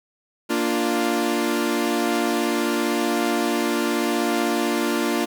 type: chord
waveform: sawtooth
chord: Bb major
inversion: none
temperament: equal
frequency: 233.1 / 293.7 / 349.2 Hz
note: Bb3 / D4 / F4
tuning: 0 / 0 / 0 cents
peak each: -21 / -21 / -20 dBFS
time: 0.49-5.26 s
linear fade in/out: 20 ms
effects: 9-bit